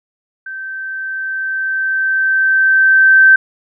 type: tone with level ramp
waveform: sine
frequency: 1552 Hz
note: G6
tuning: 18 cents flat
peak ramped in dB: -24 to -3 dBFS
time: 0.46-3.36 s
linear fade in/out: 5 ms
effects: none